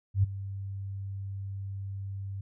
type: tone with ADSR envelope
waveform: sine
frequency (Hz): 98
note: G2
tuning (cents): 0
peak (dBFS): -18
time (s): 0.14-2.41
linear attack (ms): 94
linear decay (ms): 15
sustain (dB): -16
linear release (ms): 4
effects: none